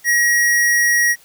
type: tone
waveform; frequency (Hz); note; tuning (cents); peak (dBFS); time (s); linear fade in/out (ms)
square; 1900; A#6; +33; -13; 0.04-1.16; 50
effects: white hiss -49 dBFS RMS until 1.24 s